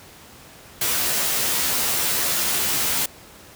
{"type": "noise with comb filter", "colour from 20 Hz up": "white", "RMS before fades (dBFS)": -22, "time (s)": [0.81, 3.06], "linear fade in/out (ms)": 5, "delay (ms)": 14, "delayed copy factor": 0.8, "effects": ["pink hiss -45 dBFS RMS until 3.55 s", "high-pass 60 Hz 12 dB/octave"]}